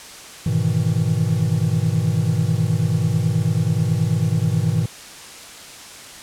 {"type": "chord", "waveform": "triangle", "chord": "E major seventh", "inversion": "first", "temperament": "equal", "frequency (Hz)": [103.83, 123.47, 155.56, 164.81], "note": ["G#2", "B2", "D#3", "E3"], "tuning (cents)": [0, 0, 0, 0], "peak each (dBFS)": -20, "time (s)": [0.46, 4.86], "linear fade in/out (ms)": 5, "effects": ["white hiss -38 dBFS RMS until 6.22 s", "low-pass 9000 Hz 12 dB/octave"]}